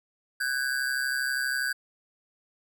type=ring-modulated tone; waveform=square; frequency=1568 Hz; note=G6; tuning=in tune; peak=-24 dBFS; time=0.4-1.73 s; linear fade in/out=10 ms; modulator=66.2 Hz; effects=none